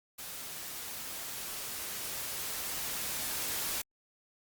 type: noise with level ramp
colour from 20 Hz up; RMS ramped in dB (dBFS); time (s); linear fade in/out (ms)
white; -43 to -34; 0.18-3.82; 10
effects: Opus 48 kbps